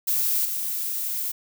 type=noise with level steps; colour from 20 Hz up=violet; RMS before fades=-23 / -28 dBFS; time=0.07-1.32 s; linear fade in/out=10 ms; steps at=0.45 s; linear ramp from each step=2 ms; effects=none